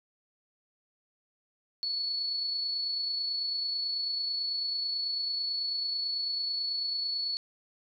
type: tone with amplitude modulation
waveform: sine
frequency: 4414 Hz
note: C#8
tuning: 8 cents flat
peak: -28 dBFS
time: 1.83-7.37 s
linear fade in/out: 0 ms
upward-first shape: sine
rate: 29.1 Hz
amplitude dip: 30%
effects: none